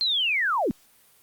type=linear sweep; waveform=sine; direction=down; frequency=4242 to 185 Hz; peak=-21 dBFS; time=0.01-0.71 s; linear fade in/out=0 ms; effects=white hiss -58 dBFS RMS until 1.22 s + Opus 48 kbps